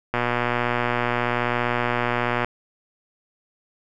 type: click train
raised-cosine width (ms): 0.5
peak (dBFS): -7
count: 280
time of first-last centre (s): 0.14-2.446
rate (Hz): 121
effects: none